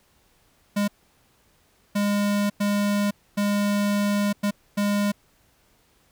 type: tone bursts at uneven times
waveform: square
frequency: 204.1 Hz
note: G#3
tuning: 30 cents flat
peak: -21 dBFS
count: 6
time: 0.76-0.88 / 1.95-2.5 / 2.6-3.11 / 3.37-4.33 / 4.43-4.51 / 4.77-5.12 s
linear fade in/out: 10 ms
effects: pink hiss -62 dBFS RMS until 6.11 s